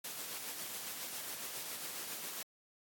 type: noise with tremolo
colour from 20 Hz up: white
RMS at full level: -42 dBFS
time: 0.04-2.43 s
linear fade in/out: 5 ms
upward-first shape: sine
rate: 7.3 Hz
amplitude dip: 30%
effects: high-pass 150 Hz 12 dB/octave + AAC 64 kbps